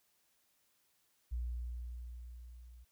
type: tone with level ramp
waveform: sine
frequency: 59.9 Hz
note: A#1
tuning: 48 cents sharp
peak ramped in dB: -34 to -53 dBFS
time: 1.31-2.85 s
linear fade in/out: 20 ms
effects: white hiss -75 dBFS RMS until 2.91 s